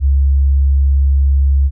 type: tone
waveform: sine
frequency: 68.8 Hz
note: C#2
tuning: 12 cents flat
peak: -8 dBFS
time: 0-1.71 s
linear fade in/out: 50 ms
effects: none